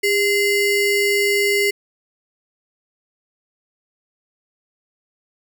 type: ring-modulated tone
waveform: square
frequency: 1236 Hz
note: D#6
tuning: 12 cents flat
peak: -13 dBFS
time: 0.03-1.71 s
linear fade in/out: 10 ms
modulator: 832 Hz
effects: none